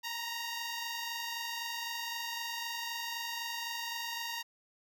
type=tone pair together; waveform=10% pulse; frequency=929 / 952.9 Hz; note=A#5 / A#5; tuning=-6 / +38 cents; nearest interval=unison; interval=44 cents; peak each=-29 / -34 dBFS; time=0.03-4.43 s; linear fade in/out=20 ms; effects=none